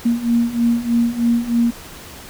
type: beating tone pair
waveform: sine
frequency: 233.1 / 236.3 Hz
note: A#3 / A#3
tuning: 0 / +24 cents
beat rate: 3.2 Hz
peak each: -19 / -16 dBFS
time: 0.05-1.71 s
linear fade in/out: 10 ms
effects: pink hiss -37 dBFS RMS until 2.29 s